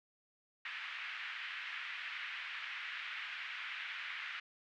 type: band-pass noise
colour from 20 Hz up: pink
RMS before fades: -44 dBFS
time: 0.65-4.4 s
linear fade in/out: 5 ms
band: 1600 to 2800 Hz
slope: 24 dB/octave
effects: none